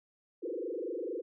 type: tone with frequency modulation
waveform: sine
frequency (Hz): 415.3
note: G#4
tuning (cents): 0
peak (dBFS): -34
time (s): 0.42-1.22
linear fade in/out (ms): 20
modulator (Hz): 24.4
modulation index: 3.7
effects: none